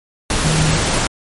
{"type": "tone in noise", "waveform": "sine", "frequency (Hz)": 155.56, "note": "D#3", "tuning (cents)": 0, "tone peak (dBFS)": -15, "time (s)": [0.44, 0.76], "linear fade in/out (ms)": 2, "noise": "pink", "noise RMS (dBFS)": -17, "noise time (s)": [0.3, 1.07], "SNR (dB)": -1, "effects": ["MP3 48 kbps"]}